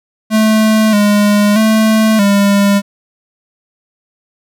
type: tone with pitch steps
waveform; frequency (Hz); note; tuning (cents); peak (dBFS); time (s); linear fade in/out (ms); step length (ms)
square; 217.7 / 206.3 / 219 / 200.8; A3 / G#3 / A3 / G3; -18 / -11 / -8 / +42; -8; 0.3-2.82; 50; 630
effects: none